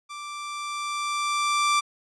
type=tone with level ramp; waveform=sawtooth; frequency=1174.7 Hz; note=D6; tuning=in tune; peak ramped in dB=-32 to -15 dBFS; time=0.09-1.81 s; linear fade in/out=20 ms; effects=resampled to 22050 Hz